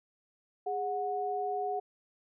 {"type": "tone pair together", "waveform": "sine", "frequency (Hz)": [411.1, 734], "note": ["G#4", "F#5"], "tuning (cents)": [-18, -14], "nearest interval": "minor seventh", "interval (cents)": 1004, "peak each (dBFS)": [-35, -32], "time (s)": [0.66, 1.8], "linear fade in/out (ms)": 10, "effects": []}